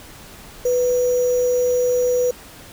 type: tone with sample-and-hold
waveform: sine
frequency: 493.9 Hz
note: B4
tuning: in tune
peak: -15 dBFS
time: 0.65-2.31 s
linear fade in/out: 5 ms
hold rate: 6300 Hz
effects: pink hiss -41 dBFS RMS until 2.72 s